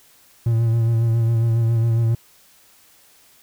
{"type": "tone with vibrato", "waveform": "triangle", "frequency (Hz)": 114.9, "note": "A#2", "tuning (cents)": -25, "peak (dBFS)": -13, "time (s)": [0.46, 2.15], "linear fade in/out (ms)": 5, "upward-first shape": "sine", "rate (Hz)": 7.3, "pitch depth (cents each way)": 31, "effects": ["white hiss -53 dBFS RMS until 3.42 s"]}